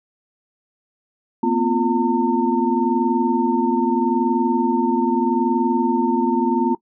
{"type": "tone cluster", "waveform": "sine", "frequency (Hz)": [234.2, 255, 346.8, 908], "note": ["A#3", "C4", "F4", "A#5"], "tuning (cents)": [8, -44, -12, -46], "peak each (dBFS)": -21, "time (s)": [1.43, 6.75], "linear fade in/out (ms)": 5, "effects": ["noise-tail reverb RT60 0.1 s tail -20 dB re dry"]}